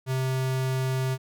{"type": "tone", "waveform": "square", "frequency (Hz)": 130.81, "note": "C3", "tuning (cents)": 0, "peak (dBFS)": -25, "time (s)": [0.06, 1.18], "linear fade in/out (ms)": 50, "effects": []}